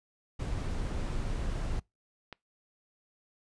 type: noise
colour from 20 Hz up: brown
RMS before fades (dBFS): -33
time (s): 0.39-1.8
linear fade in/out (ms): 10
type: click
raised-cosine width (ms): 0.3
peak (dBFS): -26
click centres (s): 2.327
effects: noise-tail reverb RT60 0.2 s tail -25 dB re dry + resampled to 22050 Hz